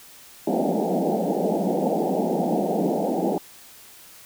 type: band-pass noise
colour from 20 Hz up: pink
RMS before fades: -23 dBFS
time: 0.47-3.38 s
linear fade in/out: 2 ms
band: 170 to 840 Hz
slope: 96 dB/octave
effects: white hiss -47 dBFS RMS until 4.25 s